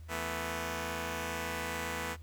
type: chord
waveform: 5% pulse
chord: E suspended fourth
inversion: none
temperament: just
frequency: 164.81 / 219.8 / 247.2 Hz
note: E3 / A3 / B3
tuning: 0 / -2 / +2 cents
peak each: -29 dBFS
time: 0.08-2.17 s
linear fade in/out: 50 ms
effects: added 80 Hz sine -45 dBFS peak until 2.22 s + pink hiss -65 dBFS RMS until 2.22 s